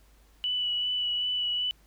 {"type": "tone with vibrato", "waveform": "sine", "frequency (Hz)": 2960, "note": "F#7", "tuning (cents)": 0, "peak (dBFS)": -26, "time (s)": [0.44, 1.71], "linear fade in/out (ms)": 0, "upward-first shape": "sine", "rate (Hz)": 2.6, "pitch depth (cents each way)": 15, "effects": ["added 51 Hz sine -57 dBFS peak until 1.86 s", "pink hiss -64 dBFS RMS until 1.86 s"]}